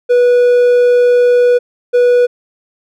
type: tone pair in turn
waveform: triangle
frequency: 489 / 489 Hz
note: B4 / B4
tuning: -17 / -17 cents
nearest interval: unison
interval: 0 cents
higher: neither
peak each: -4 dBFS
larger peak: neither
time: 0.09-1.59 / 1.93-2.27 s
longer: first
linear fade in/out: 20 ms
effects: none